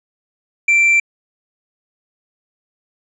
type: tone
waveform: triangle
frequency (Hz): 2349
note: D7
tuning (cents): 0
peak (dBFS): -8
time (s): 0.68-1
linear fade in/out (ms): 5
effects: resampled to 22050 Hz